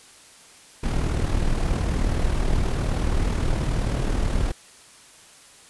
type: noise with amplitude modulation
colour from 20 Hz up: brown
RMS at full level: -20 dBFS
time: 0.83-4.52 s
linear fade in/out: 10 ms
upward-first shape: sine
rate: 38.9 Hz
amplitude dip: 50%
effects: white hiss -49 dBFS RMS until 5.69 s + resampled to 24000 Hz